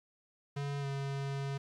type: tone with pitch glide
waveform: square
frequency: 141.6 to 138.37 Hz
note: C#3 to C#3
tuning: +37 to -3 cents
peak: -35 dBFS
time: 0.56-1.58 s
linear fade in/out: 10 ms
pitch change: -40 cents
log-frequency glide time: 0.8-0.86 s
effects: low-pass 6000 Hz 12 dB/octave + 11-bit